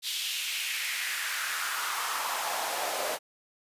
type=noise with high-pass filter sweep; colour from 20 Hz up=pink; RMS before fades=-32 dBFS; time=0.02-3.19 s; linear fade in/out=50 ms; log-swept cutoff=3500 to 560 Hz; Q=2.5; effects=resampled to 32000 Hz